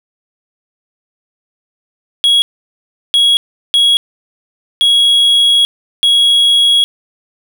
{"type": "tone bursts at uneven times", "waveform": "triangle", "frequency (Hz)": 3322, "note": "G#7", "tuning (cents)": 0, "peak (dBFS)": -5, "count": 5, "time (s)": [[2.24, 2.42], [3.14, 3.37], [3.74, 3.97], [4.81, 5.65], [6.03, 6.84]], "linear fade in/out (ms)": 0, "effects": []}